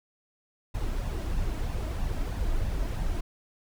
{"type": "noise with flanger", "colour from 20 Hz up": "brown", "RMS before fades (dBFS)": -29, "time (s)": [0.74, 3.21], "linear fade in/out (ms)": 10, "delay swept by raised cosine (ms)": [1.1, 3.2], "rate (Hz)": 3.1, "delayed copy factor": 0.5, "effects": []}